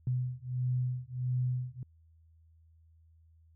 sine beating tone pair, 125.1 / 126.6 Hz, B2 / B2, +23 / +43 cents, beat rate 1.5 Hz, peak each -33 / -33 dBFS, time 0.07-1.83 s, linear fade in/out 2 ms, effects added 81 Hz sine -59 dBFS peak until 3.55 s

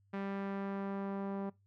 sawtooth tone with low-pass filter sweep, 197 Hz, G3, 9 cents sharp, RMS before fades -39 dBFS, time 0.13-1.5 s, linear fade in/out 10 ms, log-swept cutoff 2000 to 930 Hz, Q 1.1, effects noise-tail reverb RT60 0.2 s tail -21 dB re dry + added 99 Hz sine -67 dBFS peak until 1.66 s

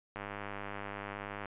click train, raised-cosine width 0.5 ms, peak -25 dBFS, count 132, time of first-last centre 0.16-1.457 s, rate 101 Hz, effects resampled to 8000 Hz

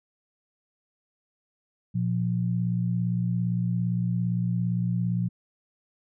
sine tone pair together, 118.9 / 176.45 Hz, A#2 / F3, +35 / +18 cents, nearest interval perfect fifth, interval 683 cents, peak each -26 dBFS, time 1.94-5.29 s, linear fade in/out 20 ms, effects none

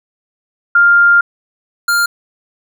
sine / square tone pair in turn, 1400 / 1400 Hz, F6 / F6, +4 / +4 cents, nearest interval unison, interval 0 cents, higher neither, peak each -5 / -11 dBFS, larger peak first, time 0.75-1.21 / 1.88-2.06 s, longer first, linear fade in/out 5 ms, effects none

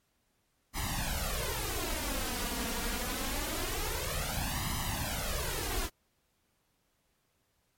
pink noise with flanger, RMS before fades -34 dBFS, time 0.73-5.9 s, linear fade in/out 50 ms, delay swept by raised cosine 0.99 to 4.29 ms, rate 0.25 Hz, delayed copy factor +0.9, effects pink hiss -75 dBFS RMS until 7.77 s + MP3 64 kbps

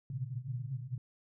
white band-pass noise, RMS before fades -39 dBFS, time 0.1-0.98 s, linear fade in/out 2 ms, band 120 to 140 Hz, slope 96 dB/octave, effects none

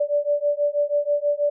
sine beating tone pair, 580 / 586.2 Hz, D5 / D5, -22 / -3 cents, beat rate 6.2 Hz, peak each -22 / -22 dBFS, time 0-1.5 s, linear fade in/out 10 ms, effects none

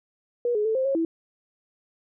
sine tone with pitch steps, 481.4 / 420.6 / 441.5 / 524 / 545 / 328.7 Hz, B4 / G#4 / A4 / C5 / C#5 / E4, -44 / +22 / +6 / +2 / -29 / -5 cents, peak -21 dBFS, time 0.45-1.05 s, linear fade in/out 2 ms, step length 100 ms, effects none

